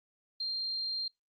sine tone, 4186 Hz, C8, in tune, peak -32 dBFS, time 0.4-1.08 s, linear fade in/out 5 ms, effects noise-tail reverb RT60 0.2 s tail -26 dB re dry + Opus 32 kbps

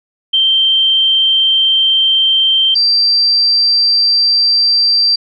sine tone pair in turn, 3136 / 4699 Hz, G7 / D8, 0 / 0 cents, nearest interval perfect fifth, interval 700 cents, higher second, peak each -8 dBFS, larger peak neither, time 0.33-2.75 / 2.75-5.16 s, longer first, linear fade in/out 10 ms, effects none

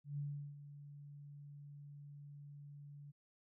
sine tone with ADSR envelope, 144.1 Hz, D3, 33 cents flat, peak -38 dBFS, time 0.04-3.12 s, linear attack 140 ms, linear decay 370 ms, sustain -13 dB, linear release 20 ms, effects none

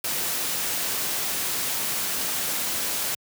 white noise, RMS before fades -27 dBFS, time 0.04-3.15 s, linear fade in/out 5 ms, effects high-pass 100 Hz 12 dB/octave

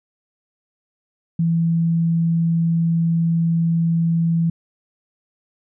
sine tone, 166.3 Hz, E3, 16 cents sharp, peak -15 dBFS, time 1.39-4.5 s, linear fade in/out 5 ms, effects none

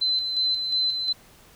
sine tone with tremolo, 4054 Hz, B7, 45 cents sharp, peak -20 dBFS, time 0.01-1.13 s, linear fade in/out 10 ms, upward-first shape square, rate 2.8 Hz, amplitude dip 45%, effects pink hiss -53 dBFS RMS until 1.55 s

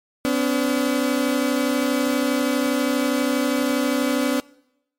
30% pulse tone pair together, 253.5 / 285.9 Hz, B3 / D4, +45 / -46 cents, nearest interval major second, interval 209 cents, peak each -19 dBFS, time 0.25-4.4 s, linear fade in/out 0 ms, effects noise-tail reverb RT60 0.8 s tail -23 dB re dry + MP3 64 kbps

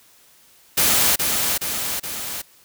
white noise with echo, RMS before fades -17 dBFS, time 0.77-1.16 s, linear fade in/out 10 ms, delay 420 ms, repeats 3, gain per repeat -4 dB, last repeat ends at 2.42 s, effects white hiss -53 dBFS RMS until 2.64 s

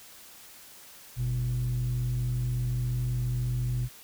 sine tone pair together, 49 / 123.47 Hz, G1 / B2, 0 / 0 cents, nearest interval octave + major third, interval 1600 cents, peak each -31 / -25 dBFS, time 1.16-3.89 s, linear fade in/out 50 ms, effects tanh soft clip ceiling -23 dBFS + white hiss -50 dBFS RMS until 4.03 s

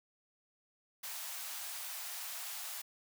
white high-pass noise, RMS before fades -43 dBFS, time 1.03-2.82 s, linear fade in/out 10 ms, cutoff 640 Hz, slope 48 dB/octave, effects none

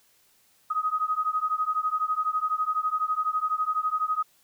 sine beating tone pair, 1251 / 1263 Hz, D#6 / D#6, +9 / +26 cents, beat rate 12 Hz, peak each -27 dBFS, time 0.7-4.23 s, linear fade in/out 10 ms, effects white hiss -63 dBFS RMS until 4.43 s

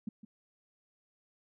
sine tone with echo, 215.5 Hz, A3, 36 cents flat, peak -33 dBFS, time 0.07-0.09 s, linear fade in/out 5 ms, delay 160 ms, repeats 1, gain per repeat -13 dB, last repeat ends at 0.25 s, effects none

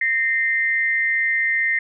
sine tone pair together, 1837.7 / 2080 Hz, A#6 / C7, -25 / -11 cents, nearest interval major second, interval 214 cents, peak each -20 dBFS, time 0.01-1.79 s, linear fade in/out 5 ms, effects none

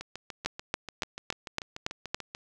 two click trains, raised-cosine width 0.2 ms, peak -21 / -11 dBFS, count 17 / 7, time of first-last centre 0.01-2.349 / 0.46-2.145 s, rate 6.84 / 3.56 Hz, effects none

